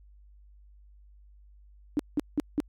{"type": "tone bursts", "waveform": "sine", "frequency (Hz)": 293.7, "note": "D4", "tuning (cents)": 0, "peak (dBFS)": -22, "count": 4, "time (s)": [1.97, 2.602], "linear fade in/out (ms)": 0, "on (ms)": 23, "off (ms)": 180, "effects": ["added 50 Hz sine -52 dBFS peak until 2.68 s", "AAC 64 kbps"]}